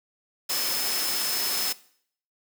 sine tone in noise, 5200 Hz, E8, 24 cents flat, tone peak -31 dBFS, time 0.49-1.73 s, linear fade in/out 10 ms, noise white, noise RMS -28 dBFS, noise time 0.49-1.73 s, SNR -6 dB, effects noise-tail reverb RT60 0.6 s tail -19 dB re dry + high-pass 200 Hz 12 dB/octave

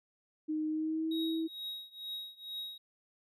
sine tone with pitch glide, 309.7 to 323.6 Hz, D#4 to E4, -8 to -32 cents, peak -31 dBFS, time 0.48-1.48 s, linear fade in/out 20 ms, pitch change +76 cents, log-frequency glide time 0.68-1.16 s
triangle tone with tremolo, 3793 Hz, A#7, 29 cents sharp, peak -35 dBFS, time 1.11-2.78 s, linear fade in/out 5 ms, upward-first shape triangle, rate 2.2 Hz, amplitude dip 95%
effects none

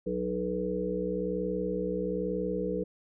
harmonic tone with a mistuned harmonic, 61.1 Hz, B1, 18 cents flat, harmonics 1 / 3 / 5 / 7 / 8, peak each -44 / -34 / -37 / -34 / -33 dBFS, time 0.06-2.84 s, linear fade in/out 10 ms, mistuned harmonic 5, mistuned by +20 cents, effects none

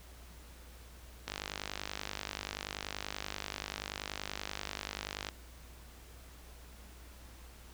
click train, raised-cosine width 0.2 ms, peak -19 dBFS, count 203, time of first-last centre 1.28-5.288 s, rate 50.4 Hz, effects added 60 Hz sine -52 dBFS peak until 7.73 s + pink hiss -57 dBFS RMS until 7.73 s

